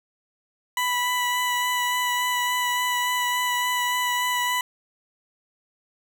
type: tone with vibrato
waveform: 20% pulse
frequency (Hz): 987.8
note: B5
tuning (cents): 0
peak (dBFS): -17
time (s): 0.77-4.61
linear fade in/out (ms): 2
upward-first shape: sine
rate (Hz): 3.5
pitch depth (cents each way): 12
effects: none